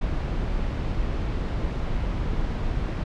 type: noise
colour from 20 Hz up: brown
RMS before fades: -26 dBFS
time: 0.01-3.04 s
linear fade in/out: 10 ms
effects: low-pass 4000 Hz 12 dB/octave